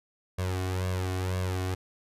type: tone with flanger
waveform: sawtooth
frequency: 92.5 Hz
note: F#2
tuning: in tune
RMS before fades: -30 dBFS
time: 0.38-1.75 s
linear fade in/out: 10 ms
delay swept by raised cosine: 1.8 to 2.76 ms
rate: 2 Hz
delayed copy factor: +0.75
effects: resampled to 32000 Hz